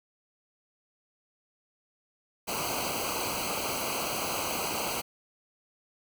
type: noise with comb filter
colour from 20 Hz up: pink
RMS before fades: -32 dBFS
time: 2.47-5.02 s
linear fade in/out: 20 ms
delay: 0.56 ms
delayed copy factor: -0.95
effects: none